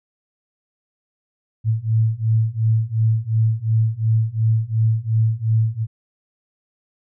sine beating tone pair, 110 / 112.8 Hz, A2 / A2, 0 / +44 cents, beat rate 2.8 Hz, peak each -19 / -18 dBFS, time 1.64-5.87 s, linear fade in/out 50 ms, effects none

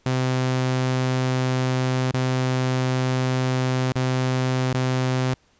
sawtooth tone with dropouts, 128.7 Hz, C3, 28 cents flat, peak -16 dBFS, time 0.06-5.34 s, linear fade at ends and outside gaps 2 ms, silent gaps 2.114-2.139 / 3.921-3.956 / 4.73-4.743 s, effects pink hiss -61 dBFS RMS until 5.59 s + resampled to 16000 Hz

